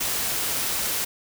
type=noise; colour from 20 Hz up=white; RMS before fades=-26 dBFS; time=0-1.05 s; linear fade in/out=10 ms; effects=none